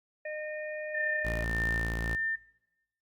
harmonic tone, 611 Hz, D#5, 32 cents flat, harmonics 1 / 3 / 4, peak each -36 / -40 / -46 dBFS, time 0.25-1.44 s, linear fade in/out 5 ms
sine tone with tremolo, 1800 Hz, A6, 39 cents sharp, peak -28 dBFS, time 0.94-2.36 s, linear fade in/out 10 ms, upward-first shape sine, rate 1.7 Hz, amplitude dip 65%
sawtooth tone, 56.7 Hz, A#1, 47 cents flat, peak -28 dBFS, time 1.24-2.16 s, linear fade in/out 20 ms
effects noise-tail reverb RT60 1.0 s tail -23 dB re dry + Opus 48 kbps

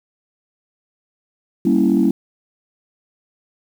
sine chord, G diminished seventh, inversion none, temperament equal, 196 / 233.1 / 277.2 / 329.6 Hz, G3 / Bb3 / Db4 / Fb4, 0 / 0 / 0 / 0 cents, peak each -17 dBFS, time 1.65-2.11 s, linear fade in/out 5 ms, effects tanh soft clip ceiling -5 dBFS + 7-bit

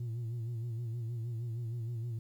sine tone with vibrato, 116.54 Hz, A#2, in tune, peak -32 dBFS, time 0-2.19 s, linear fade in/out 5 ms, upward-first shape sine, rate 6.4 Hz, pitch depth 69 cents each way, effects tanh soft clip ceiling -34 dBFS + 11-bit

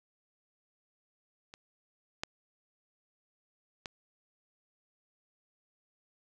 clicks, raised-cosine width 0.2 ms, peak -30 / -16 / -21 dBFS, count 3, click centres 1.539 / 2.235 / 3.858 s, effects none

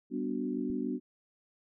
sine chord, G major seventh, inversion none, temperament equal, 196 / 246.9 / 293.7 / 370 Hz, G3 / B3 / D4 / F#4, 0 / 0 / 0 / 0 cents, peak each -39 / -34 / -36 / -39 dBFS, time 0.1-1 s, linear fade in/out 50 ms
click, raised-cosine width 5 ms, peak -34 dBFS, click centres 0.701 s
effects none

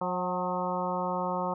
harmonic tone with a mistuned harmonic, 180 Hz, F#3, 47 cents flat, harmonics 1 / 2 / 3 / 4 / 5 / 6 / 7, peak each -35 / -39 / -34 / -37 / -33 / -36 / -39 dBFS, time 0.01-1.54 s, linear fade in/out 5 ms, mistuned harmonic 4, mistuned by +44 cents, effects none

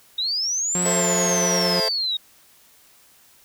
sine linear two-way sweep, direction up then down, 3725 to 7902 to 3725 Hz, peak -21 dBFS, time 0.18-2.17 s, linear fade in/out 5 ms, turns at 0.84 s
sawtooth tone, 179 Hz, F3, 43 cents sharp, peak -20 dBFS, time 0.75-1.8 s, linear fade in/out 2 ms
sawtooth chord, A minor, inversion none, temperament just, 440 / 528 / 660 Hz, A4 / C5 / E5, 0 / +16 / +2 cents, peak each -23 dBFS, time 0.85-1.89 s, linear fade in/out 10 ms
effects white hiss -54 dBFS RMS until 3.44 s

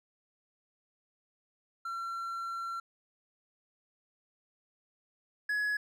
triangle tone pair in turn, 1360 / 1684.9 Hz, F6 / G#6, -46 / +25 cents, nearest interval major third, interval 371 cents, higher second, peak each -33 / -27 dBFS, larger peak second, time 1.85-2.8 / 5.49-5.77 s, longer first, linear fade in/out 5 ms, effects none

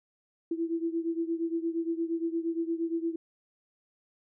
sine beating tone pair, 329.6 / 338.2 Hz, E4 / E4, 0 / +44 cents, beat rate 8.6 Hz, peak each -30 / -33 dBFS, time 0.51-3.16 s, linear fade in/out 5 ms, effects none

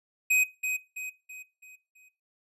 square tone with echo, 2515 Hz, D#7, 18 cents sharp, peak -21 dBFS, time 0.3-0.44 s, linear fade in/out 10 ms, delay 330 ms, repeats 5, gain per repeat -7 dB, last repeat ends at 2.09 s, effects noise-tail reverb RT60 0.3 s tail -19 dB re dry + resampled to 32000 Hz

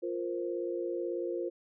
sine chord, F suspended fourth, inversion none, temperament just, 349.2 / 465.6 / 523.8 Hz, F4 / Bb4 / C5, 0 / -2 / +2 cents, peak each -34 / -38 / -38 dBFS, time 0.02-1.5 s, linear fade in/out 20 ms, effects none

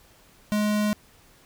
square tone, 209.9 Hz, G#3, 19 cents sharp, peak -22 dBFS, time 0.52-0.93 s, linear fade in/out 0 ms, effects pink hiss -56 dBFS RMS until 1.45 s

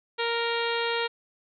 harmonic tone, 466.2 Hz, A#4, in tune, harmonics 1 / 2 / 3 / 4 / 5 / 6 / 7 / 8 / 9, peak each -29 / -32 / -34 / -35 / -36 / -37 / -37 / -38 / -39 dBFS, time 0.18-1.08 s, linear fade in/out 20 ms, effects none

